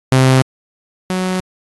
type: tone pair in turn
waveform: sawtooth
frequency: 130.81 / 184.99 Hz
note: C3 / F#3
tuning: 0 / 0 cents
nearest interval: tritone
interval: 600 cents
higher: second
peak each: -4 / -12 dBFS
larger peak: first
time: 0.12-0.42 / 1.1-1.4 s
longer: neither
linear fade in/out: 0 ms
effects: AAC 32 kbps